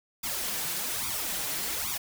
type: noise with flanger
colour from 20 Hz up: white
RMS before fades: -32 dBFS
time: 0.23-1.98 s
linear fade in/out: 10 ms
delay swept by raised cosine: 0.84 to 6.74 ms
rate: 1.2 Hz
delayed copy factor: +1
effects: none